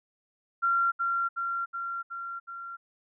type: tone with echo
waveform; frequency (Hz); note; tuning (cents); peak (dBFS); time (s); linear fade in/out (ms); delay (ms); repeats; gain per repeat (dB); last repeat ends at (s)
sine; 1375; F6; -27; -22; 0.62-0.92; 20; 370; 5; -3; 2.77
effects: none